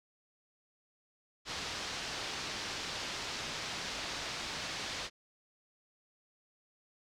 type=low-pass noise; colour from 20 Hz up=white; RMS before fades=-40 dBFS; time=1.45-5.1 s; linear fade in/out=50 ms; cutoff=5500 Hz; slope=24 dB/octave; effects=none